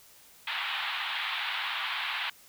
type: band-pass noise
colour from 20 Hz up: white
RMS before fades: -33 dBFS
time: 0.47-2.3 s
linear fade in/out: 5 ms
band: 800 to 3700 Hz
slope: 48 dB/octave
effects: white hiss -56 dBFS RMS until 2.48 s